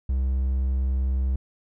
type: tone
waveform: triangle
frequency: 65.41 Hz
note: C2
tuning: in tune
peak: -19 dBFS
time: 0.09-1.36 s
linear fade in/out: 5 ms
effects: none